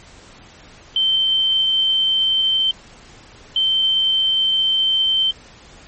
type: tone pair in turn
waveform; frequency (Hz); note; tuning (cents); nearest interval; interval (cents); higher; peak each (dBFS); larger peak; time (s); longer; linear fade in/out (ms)
sine; 3105 / 3105; G7 / G7; -17 / -17; unison; 0; neither; -14; neither; 0.96-2.71 / 3.56-5.31; neither; 2
effects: pink hiss -44 dBFS RMS until 5.87 s + MP3 32 kbps